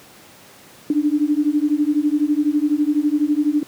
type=beating tone pair; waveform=sine; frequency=290.9 / 302.9 Hz; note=D4 / D#4; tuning=-16 / -46 cents; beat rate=12 Hz; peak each=-18 dBFS; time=0.9-3.63 s; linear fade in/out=2 ms; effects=pink hiss -45 dBFS RMS until 3.67 s + high-pass 150 Hz 12 dB/octave